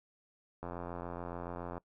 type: click train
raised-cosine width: 1 ms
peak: -27 dBFS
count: 101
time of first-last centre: 0.63-1.779 s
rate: 87 Hz
effects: noise-tail reverb RT60 0.1 s tail -22 dB re dry